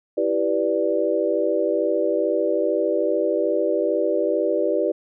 sine chord, E minor seventh, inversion none, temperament equal, 329.6 / 392 / 493.9 / 587.3 Hz, E4 / G4 / B4 / D5, 0 / 0 / 0 / 0 cents, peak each -25 / -24 / -24 / -23 dBFS, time 0.17-4.92 s, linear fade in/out 10 ms, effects none

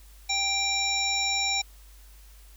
harmonic tone with a mistuned harmonic, 788 Hz, G5, 9 cents sharp, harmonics 1 / 3 / 5 / 7 / 9, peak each -33 / -29 / -29 / -31 / -32 dBFS, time 0.29-1.62 s, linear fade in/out 10 ms, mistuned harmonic 5, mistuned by -20 cents, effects added 50 Hz sine -48 dBFS peak until 2.56 s + white hiss -57 dBFS RMS until 2.56 s

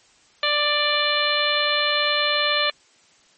harmonic tone, 590 Hz, D5, 8 cents sharp, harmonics 1 / 2 / 3 / 4 / 5 / 6 / 7, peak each -26 / -26 / -26 / -26 / -26 / -26 / -26 dBFS, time 0.43-2.7 s, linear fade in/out 2 ms, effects white hiss -56 dBFS RMS until 3.37 s + MP3 32 kbps

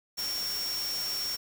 sine tone in noise, 5500 Hz, F8, 27 cents flat, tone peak -31 dBFS, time 0.17-1.37 s, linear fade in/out 20 ms, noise white, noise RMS -38 dBFS, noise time 0.17-1.37 s, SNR +4 dB, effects none

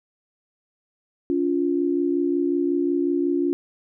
sine tone pair together, 283.7 / 349.2 Hz, C#4 / F4, +40 / 0 cents, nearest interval major third, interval 360 cents, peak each -22 dBFS, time 1.3-3.53 s, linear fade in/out 0 ms, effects none

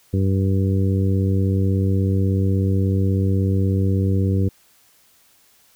harmonic tone, 96.4 Hz, G2, 28 cents flat, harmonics 1 / 2 / 3 / 4 / 5, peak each -17 / -23 / -27 / -29 / -31 dBFS, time 0.13-4.49 s, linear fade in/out 10 ms, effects white hiss -56 dBFS RMS until 5.75 s

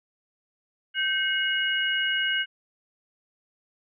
sine tone cluster, 1552 / 2171 / 2894 Hz, G6 / C#7 / F#7, -18 / -37 / -39 cents, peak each -26 / -32 / -26 dBFS, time 0.94-2.46 s, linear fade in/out 50 ms, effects none

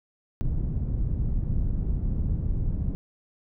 pink low-pass noise, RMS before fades -26 dBFS, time 0.41-2.95 s, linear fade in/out 0 ms, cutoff 140 Hz, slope 12 dB/octave, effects none

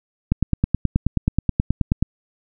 click train, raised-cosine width 5 ms, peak -4 dBFS, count 17, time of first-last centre 0.32-2.026 s, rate 9.38 Hz, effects none

